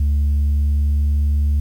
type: tone with pitch glide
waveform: sine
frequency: 72.3 to 72.89 Hz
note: D2 to D2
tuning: -27 to -12 cents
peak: -11 dBFS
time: 0-1.6 s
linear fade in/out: 5 ms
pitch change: +15 cents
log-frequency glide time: 0.4-1.24 s
effects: tanh soft clip ceiling -13 dBFS + 8-bit